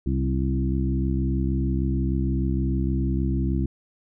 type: harmonic tone with a mistuned harmonic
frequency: 66.5 Hz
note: C2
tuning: 29 cents sharp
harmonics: 1 / 2 / 3 / 4 / 5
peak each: -24 / -27 / -29 / -30 / -31 dBFS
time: 0.06-3.66 s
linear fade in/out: 5 ms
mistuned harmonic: 3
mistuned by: -25 cents
effects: none